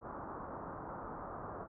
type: low-pass noise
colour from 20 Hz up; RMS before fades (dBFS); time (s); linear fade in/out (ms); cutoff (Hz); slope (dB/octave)
white; -45; 0.01-1.68; 50; 1300; 48
effects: none